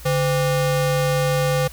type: ring-modulated tone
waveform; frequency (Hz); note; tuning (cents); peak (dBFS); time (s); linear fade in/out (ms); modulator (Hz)
square; 327.9; E4; -9; -15; 0.05-1.68; 10; 183
effects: added 60 Hz sine -38 dBFS peak until 1.72 s + white hiss -43 dBFS RMS until 1.72 s